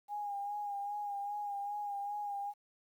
sine tone with vibrato, 816 Hz, G#5, 31 cents flat, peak -36 dBFS, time 0.08-2.54 s, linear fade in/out 50 ms, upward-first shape sine, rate 2.5 Hz, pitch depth 32 cents each way, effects 11-bit

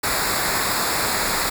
pink noise with comb filter, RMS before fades -22 dBFS, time 0.03-1.5 s, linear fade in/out 10 ms, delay 0.33 ms, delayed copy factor -0.75, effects none

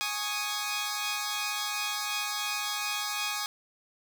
10% pulse chord, Ab suspended fourth, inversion none, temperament equal, 830.6 / 1108.7 / 1244.5 Hz, Ab5 / Db6 / Eb6, 0 / 0 / 0 cents, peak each -26 / -28 / -26 dBFS, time 0.01-3.46 s, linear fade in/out 0 ms, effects none

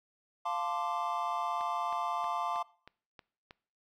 triangle chord, D minor seventh, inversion first, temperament equal with one note detuned, 698.5 / 880 / 1038.1 / 1174.7 Hz, F5 / A5 / C6 / D6, 0 / 0 / -14 / 0 cents, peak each -35 dBFS, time 0.45-2.63 s, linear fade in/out 10 ms
click train, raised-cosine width 0.3 ms, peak -32 dBFS, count 7, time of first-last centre 1.61-3.509 s, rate 3.16 Hz
effects noise-tail reverb RT60 0.5 s tail -22 dB re dry

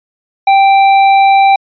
triangle tone with hard clipping, 784 Hz, G5, in tune, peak -6 dBFS, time 0.47-1.56 s, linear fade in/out 5 ms, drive 13 dB, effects resampled to 11025 Hz

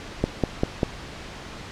click train, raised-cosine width 2 ms, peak -6 dBFS, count 4, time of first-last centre 0.24-0.832 s, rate 5.07 Hz, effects pink hiss -38 dBFS RMS until 1.71 s + low-pass 5000 Hz 12 dB/octave

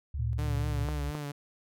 sine tone with pitch glide, 72 to 66.02 Hz, D2 to C2, -34 to +16 cents, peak -31 dBFS, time 0.14-1.11 s, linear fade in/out 5 ms, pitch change -150 cents, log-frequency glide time 0.29-0.76 s
sine tone with tremolo, 113.4 Hz, A#2, 47 cents flat, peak -29 dBFS, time 0.18-0.86 s, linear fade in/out 20 ms, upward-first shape square, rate 3.3 Hz, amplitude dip 30%
sawtooth tone with vibrato, 146.8 Hz, D3, in tune, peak -31 dBFS, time 0.38-1.32 s, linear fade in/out 10 ms, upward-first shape triangle, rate 4.2 Hz, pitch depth 56 cents each way
clicks, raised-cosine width 1 ms, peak -23 / -23 dBFS, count 2, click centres 0.887 / 1.151 s
effects none

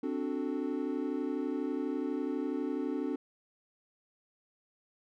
triangle chord, D dominant seventh, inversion third, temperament equal, 261.6 / 293.7 / 370 / 440 Hz, C4 / D4 / F#4 / A4, 0 / 0 / 0 / 0 cents, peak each -34 / -33 / -37 / -38 dBFS, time 0.03-3.16 s, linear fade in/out 5 ms, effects none

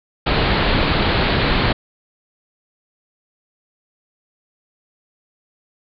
pink low-pass noise, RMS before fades -17 dBFS, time 0.26-1.73 s, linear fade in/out 10 ms, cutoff 4500 Hz, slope 96 dB/octave, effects none

